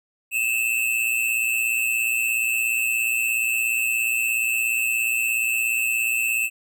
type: tone pair together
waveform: square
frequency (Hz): 2581 / 2698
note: E7 / E7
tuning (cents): -37 / +40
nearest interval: minor second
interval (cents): 77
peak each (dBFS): -24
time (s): 0.31-6.5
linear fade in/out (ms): 50
effects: none

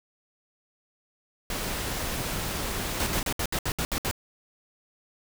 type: noise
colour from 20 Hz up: pink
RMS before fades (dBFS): -31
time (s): 1.5-3.23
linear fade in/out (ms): 2
type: noise bursts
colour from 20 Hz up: pink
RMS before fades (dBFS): -28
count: 9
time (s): 3-4.112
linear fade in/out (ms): 0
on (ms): 64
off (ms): 67
effects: none

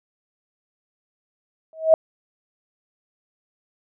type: tone with exponential growth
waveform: sine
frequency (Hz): 640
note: D#5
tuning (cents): +49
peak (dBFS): -6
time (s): 1.73-1.94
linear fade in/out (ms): 1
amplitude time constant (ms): 45
effects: none

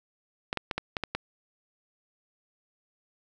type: clicks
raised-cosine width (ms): 0.3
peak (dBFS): -13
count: 7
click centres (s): 0.529 / 0.573 / 0.712 / 0.78 / 0.968 / 1.037 / 1.15
effects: none

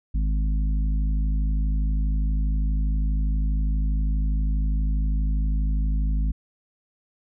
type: harmonic tone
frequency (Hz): 52.4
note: G#1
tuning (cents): +16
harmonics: 1 / 3 / 4 / 5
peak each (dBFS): -20 / -33 / -37 / -39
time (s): 0.14-6.32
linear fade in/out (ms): 10
effects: none

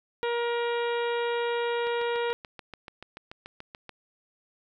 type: harmonic tone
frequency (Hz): 473.3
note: A#4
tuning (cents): +26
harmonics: 1 / 2 / 3 / 4 / 5 / 6 / 7 / 8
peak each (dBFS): -27 / -33 / -37 / -39 / -41 / -43 / -44 / -45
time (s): 0.23-2.33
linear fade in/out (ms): 0
type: click train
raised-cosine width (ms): 0.3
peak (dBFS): -25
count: 15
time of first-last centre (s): 1.87-3.893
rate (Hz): 6.92
effects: none

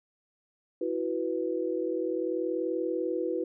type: chord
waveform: sine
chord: E suspended second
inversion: none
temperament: equal with one note detuned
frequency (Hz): 329.6 / 370 / 492.5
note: E4 / F#4 / B4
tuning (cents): 0 / 0 / -5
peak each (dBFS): -32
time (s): 0.81-3.44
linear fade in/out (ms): 5
effects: none

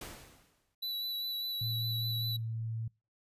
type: noise with exponential decay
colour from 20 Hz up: pink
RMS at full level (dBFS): -42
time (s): 0.01-0.75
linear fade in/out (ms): 5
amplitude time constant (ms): 160
type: tone with vibrato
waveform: square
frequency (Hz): 3951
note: B7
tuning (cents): 0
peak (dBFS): -35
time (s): 0.82-2.37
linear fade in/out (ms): 10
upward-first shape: sine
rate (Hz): 5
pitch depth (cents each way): 18
type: tone with pitch glide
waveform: sine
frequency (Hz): 113.8 to 112.88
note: A#2 to A2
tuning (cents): -41 to +45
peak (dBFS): -34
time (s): 1.61-2.88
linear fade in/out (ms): 5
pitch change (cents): -14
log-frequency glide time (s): 2.26-2.52
effects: noise-tail reverb RT60 0.3 s tail -26 dB re dry + resampled to 32000 Hz

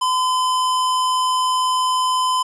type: tone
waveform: square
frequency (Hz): 1019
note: C6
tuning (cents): -46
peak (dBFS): -17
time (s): 0.01-2.43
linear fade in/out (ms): 10
effects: resampled to 24000 Hz + 9-bit

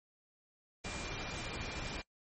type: tone in noise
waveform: sine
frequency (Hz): 2389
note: D7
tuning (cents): +29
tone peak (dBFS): -49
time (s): 0.84-2.02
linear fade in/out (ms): 10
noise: pink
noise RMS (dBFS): -41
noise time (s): 0.84-2.02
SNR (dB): -11
effects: noise-tail reverb RT60 0.1 s tail -23 dB re dry + MP3 32 kbps

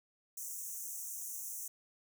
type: high-pass noise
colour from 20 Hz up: pink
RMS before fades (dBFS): -43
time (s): 0.37-1.68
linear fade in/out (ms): 5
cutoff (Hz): 5900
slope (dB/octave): 96
effects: none

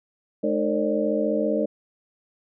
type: tone cluster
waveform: sine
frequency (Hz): 213.1 / 306.2 / 456.2 / 542 / 597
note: G#3 / D#4 / A#4 / C#5 / D5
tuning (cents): +45 / -28 / -37 / -39 / +28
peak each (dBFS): -27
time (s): 0.43-1.66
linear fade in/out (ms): 10
effects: none

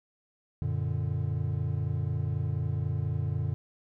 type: chord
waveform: triangle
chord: Gb augmented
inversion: none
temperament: equal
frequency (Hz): 92.5 / 116.54 / 146.83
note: Gb2 / Bb2 / D3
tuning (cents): 0 / 0 / 0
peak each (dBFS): -30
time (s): 0.62-3.54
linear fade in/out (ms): 0
effects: none

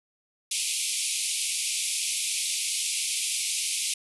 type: band-pass noise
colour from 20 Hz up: white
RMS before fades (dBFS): -29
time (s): 0.51-3.94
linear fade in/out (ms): 5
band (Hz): 2200 to 11000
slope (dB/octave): 96
effects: none

